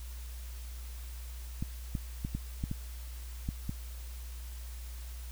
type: clicks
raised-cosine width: 5 ms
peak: -21 dBFS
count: 8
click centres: 1.625 / 1.952 / 2.249 / 2.35 / 2.639 / 2.714 / 3.489 / 3.694 s
effects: added 60 Hz sine -40 dBFS peak until 5.31 s + white hiss -53 dBFS RMS until 5.31 s